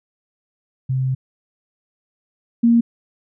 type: tone pair in turn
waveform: sine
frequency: 130.81 / 233.6 Hz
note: C3 / A#3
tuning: 0 / +4 cents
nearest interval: minor seventh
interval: 1004 cents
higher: second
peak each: -17 / -10 dBFS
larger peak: second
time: 0.89-1.15 / 2.63-2.81 s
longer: first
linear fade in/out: 10 ms
effects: none